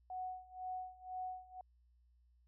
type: tone with tremolo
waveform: sine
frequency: 740 Hz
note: F#5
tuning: in tune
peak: -39 dBFS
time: 0.1-1.61 s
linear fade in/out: 2 ms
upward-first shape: sine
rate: 2 Hz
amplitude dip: 90%
effects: added 60 Hz sine -67 dBFS peak until 2.47 s